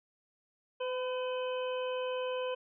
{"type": "harmonic tone with a mistuned harmonic", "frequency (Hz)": 508, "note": "B4", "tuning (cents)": 49, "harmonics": [1, 2, 3, 5, 6], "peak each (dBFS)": [-33, -41, -49, -46, -46], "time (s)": [0.8, 2.55], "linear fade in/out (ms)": 10, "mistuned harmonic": 2, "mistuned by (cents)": -15, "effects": []}